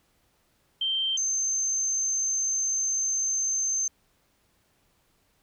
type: tone pair in turn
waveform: sine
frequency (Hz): 3136 / 6272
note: G7 / G8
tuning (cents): 0 / 0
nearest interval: octave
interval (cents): 1200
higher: second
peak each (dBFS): -24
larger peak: neither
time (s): 0.81-1.17 / 1.17-3.88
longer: second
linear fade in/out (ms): 5
effects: pink hiss -68 dBFS RMS until 5.42 s